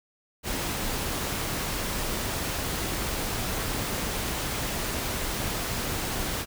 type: noise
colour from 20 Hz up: pink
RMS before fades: -30 dBFS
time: 0.43-6.46 s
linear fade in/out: 50 ms
effects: none